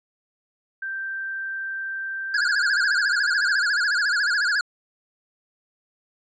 sine tone, 1568 Hz, G6, in tune, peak -27 dBFS, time 0.82-3.6 s, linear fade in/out 5 ms
square tone with vibrato, 1549 Hz, G6, 21 cents flat, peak -20 dBFS, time 2.34-4.61 s, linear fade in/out 2 ms, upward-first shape sine, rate 14 Hz, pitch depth 170 cents each way
effects resampled to 16000 Hz

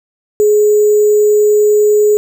sine tone with sample-and-hold, 420 Hz, G#4, 19 cents sharp, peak -6 dBFS, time 0.4-2.17 s, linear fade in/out 0 ms, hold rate 7350 Hz, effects none

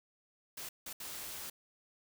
white noise bursts at uneven times, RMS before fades -44 dBFS, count 3, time 0.57-0.69 / 0.86-0.93 / 1-1.5 s, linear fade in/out 5 ms, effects none

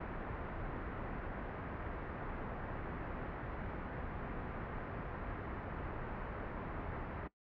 pink low-pass noise, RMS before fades -43 dBFS, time 0-7.28 s, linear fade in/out 10 ms, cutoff 1800 Hz, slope 24 dB/octave, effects noise-tail reverb RT60 0.1 s tail -19 dB re dry

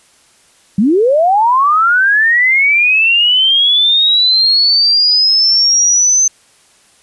sine linear sweep, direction up, 179.6 to 6220 Hz, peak -7 dBFS, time 0.78-6.28 s, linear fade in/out 5 ms, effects white hiss -49 dBFS RMS until 7.02 s + resampled to 24000 Hz

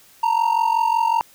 triangle ring-modulated tone, 922 Hz, A#5, 19 cents flat, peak -11 dBFS, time 0.23-1.21 s, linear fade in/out 0 ms, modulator 22.7 Hz, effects white hiss -51 dBFS RMS until 1.34 s

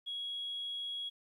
sine tone, 3322 Hz, G#7, in tune, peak -36 dBFS, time 0.06-1.1 s, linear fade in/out 20 ms, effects tanh soft clip ceiling -32 dBFS + 12-bit

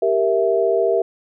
sine chord, E diminished, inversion first, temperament equal, 392 / 466.2 / 659.3 Hz, G4 / Bb4 / E5, 0 / 0 / 0 cents, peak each -19 dBFS, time 0.02-1.02 s, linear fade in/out 5 ms, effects none

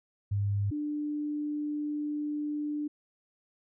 sine tone pair in turn, 101.1 / 296.9 Hz, G#2 / D4, -46 / +19 cents, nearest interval octave + perfect fifth, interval 1865 cents, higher second, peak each -26 / -30 dBFS, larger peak first, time 0.31-0.71 / 0.71-2.88 s, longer second, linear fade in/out 10 ms, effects none

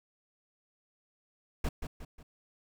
brown noise with echo, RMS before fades -30 dBFS, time 1.64-1.69 s, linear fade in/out 5 ms, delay 180 ms, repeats 3, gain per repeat -7 dB, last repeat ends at 2.23 s, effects none

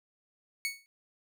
sawtooth tone with exponential decay, 2219 Hz, C#7, 1 cent sharp, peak -24 dBFS, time 0.65-0.86 s, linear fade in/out 0 ms, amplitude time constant 44 ms, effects none

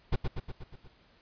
brown noise with echo, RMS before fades -24 dBFS, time 0.12-0.16 s, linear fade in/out 10 ms, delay 120 ms, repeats 6, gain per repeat -4 dB, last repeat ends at 0.88 s, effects pink hiss -63 dBFS RMS until 1.21 s + resampled to 11025 Hz

